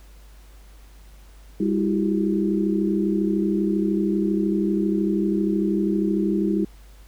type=tone cluster; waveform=sine; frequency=199.5 / 325.2 / 358 / 392.6 Hz; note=G3 / E4 / F4 / G4; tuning=+31 / -23 / +43 / +3 cents; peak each=-22 / -23 / -29 / -29 dBFS; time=1.6-6.65 s; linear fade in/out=5 ms; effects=added 50 Hz sine -44 dBFS peak until 7.07 s + pink hiss -55 dBFS RMS until 7.07 s